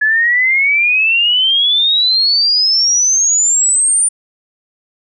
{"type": "exponential sweep", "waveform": "sine", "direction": "up", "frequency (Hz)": [1700, 9300], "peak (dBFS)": -9, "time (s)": [0.01, 4.09], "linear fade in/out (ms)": 10, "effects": []}